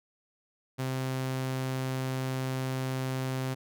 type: tone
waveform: sawtooth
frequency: 130.81 Hz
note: C3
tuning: in tune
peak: -26 dBFS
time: 0.78-3.55 s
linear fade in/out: 20 ms
effects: none